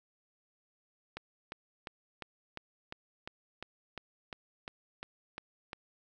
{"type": "click train", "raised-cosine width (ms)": 0.3, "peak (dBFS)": -24, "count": 14, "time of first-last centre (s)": [1.17, 5.731], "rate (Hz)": 2.85, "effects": []}